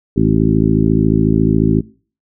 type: harmonic tone with a mistuned harmonic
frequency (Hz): 54.1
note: A1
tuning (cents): -29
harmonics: 1 / 2 / 3 / 4 / 5 / 6 / 7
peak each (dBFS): -21 / -18 / -16 / -16 / -16 / -19 / -21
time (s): 0.16-1.81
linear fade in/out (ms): 10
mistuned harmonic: 7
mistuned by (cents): +19
effects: noise-tail reverb RT60 0.4 s tail -21 dB re dry